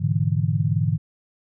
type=chord; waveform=sine; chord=E dominant seventh; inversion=first; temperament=equal with one note detuned; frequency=103.83 / 122.05 / 146.83 / 164.81 Hz; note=G#2 / B2 / D3 / E3; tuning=0 / -20 / 0 / 0 cents; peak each=-23 / -26 / -23 / -25 dBFS; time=0-0.98 s; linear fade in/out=20 ms; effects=none